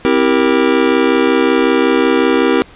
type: chord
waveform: square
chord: C dominant seventh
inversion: none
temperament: just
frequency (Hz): 261.6 / 327 / 392.4 / 470.9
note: C4 / E4 / G4 / Bb4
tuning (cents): 0 / -14 / +2 / +18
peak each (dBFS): -16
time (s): 0.05-2.62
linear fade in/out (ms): 0
effects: pink hiss -40 dBFS RMS until 2.75 s + resampled to 8000 Hz